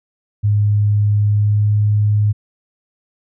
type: tone with pitch glide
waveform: sine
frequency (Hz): 103.83 to 104.73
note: G#2 to G#2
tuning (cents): 0 to +15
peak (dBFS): -11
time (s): 0.43-2.33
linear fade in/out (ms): 20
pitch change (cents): +15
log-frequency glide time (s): 1.25-1.71
effects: none